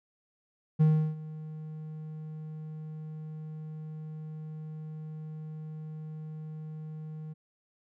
triangle tone with ADSR envelope, 155.56 Hz, D#3, in tune, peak -16 dBFS, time 0.79-7.34 s, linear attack 21 ms, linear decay 340 ms, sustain -20 dB, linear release 18 ms, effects none

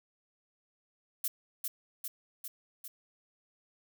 violet noise with echo, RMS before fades -32 dBFS, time 1.24-1.28 s, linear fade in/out 5 ms, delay 400 ms, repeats 4, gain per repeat -3 dB, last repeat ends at 2.88 s, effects none

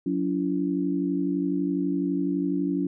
sine tone cluster, 181.8 / 284.8 / 336.8 Hz, F#3 / C#4 / E4, -30 / +47 / +37 cents, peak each -29 / -25 / -30 dBFS, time 0.06-2.87 s, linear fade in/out 5 ms, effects none

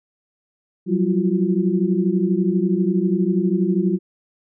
sine tone cluster, 179.3 / 191.6 / 338.8 / 367 Hz, F3 / G3 / E4 / F#4, +46 / -39 / +48 / -14 cents, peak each -22 / -19 / -23 / -25 dBFS, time 0.86-3.99 s, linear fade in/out 50 ms, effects none

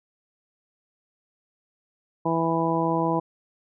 harmonic tone, 164.81 Hz, E3, in tune, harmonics 1 / 2 / 3 / 4 / 5 / 6, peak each -28 / -26 / -29 / -30 / -30 / -27 dBFS, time 2.25-3.2 s, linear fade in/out 10 ms, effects none

